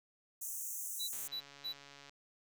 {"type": "high-pass noise", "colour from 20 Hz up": "pink", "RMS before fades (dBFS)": -42, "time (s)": [0.41, 1.28], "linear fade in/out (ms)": 10, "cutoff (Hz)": 6100, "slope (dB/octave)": 96}
{"type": "tone bursts", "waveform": "triangle", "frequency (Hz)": 3951, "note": "B7", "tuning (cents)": 0, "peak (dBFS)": -36, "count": 3, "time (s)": [0.99, 1.732], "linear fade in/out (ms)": 20, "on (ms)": 94, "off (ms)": 230}
{"type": "click train", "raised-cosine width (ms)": 0.2, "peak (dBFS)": -37, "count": 137, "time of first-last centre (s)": [1.13, 2.095], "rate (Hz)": 141}
{"effects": []}